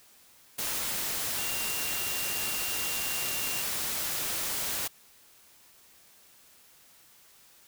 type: tone in noise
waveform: sine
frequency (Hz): 2772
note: F7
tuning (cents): -14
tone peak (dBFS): -38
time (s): 1.38-3.62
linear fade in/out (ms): 10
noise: white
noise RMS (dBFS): -32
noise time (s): 0.58-4.88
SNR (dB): -9
effects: white hiss -58 dBFS RMS until 7.67 s